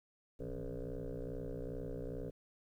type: tone with frequency modulation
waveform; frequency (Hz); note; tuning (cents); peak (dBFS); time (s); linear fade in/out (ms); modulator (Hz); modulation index
sine; 214.8; A3; -41; -38; 0.39-2.31; 20; 62.4; 5.2
effects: tanh soft clip ceiling -36 dBFS + 12-bit